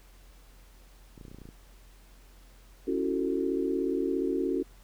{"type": "clicks", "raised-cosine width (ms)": 3, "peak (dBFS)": -34, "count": 10, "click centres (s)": [1.178, 1.212, 1.252, 1.282, 1.315, 1.346, 1.386, 1.417, 1.455, 1.489]}
{"type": "chord", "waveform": "sine", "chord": "F# minor seventh", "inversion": "second", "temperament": "just", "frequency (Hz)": [277.5, 333, 370, 444], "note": ["C#4", "E4", "F#4", "A4"], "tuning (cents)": [2, 18, 0, 16], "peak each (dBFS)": [-31, -33, -30, -34], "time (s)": [2.87, 4.63], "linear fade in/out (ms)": 10}
{"effects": ["added 44 Hz sine -52 dBFS peak until 4.83 s", "pink hiss -60 dBFS RMS until 4.83 s"]}